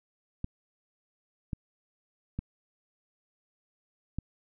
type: clicks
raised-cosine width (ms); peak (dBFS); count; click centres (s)
5; -20; 4; 0.444 / 1.532 / 2.39 / 4.186
effects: none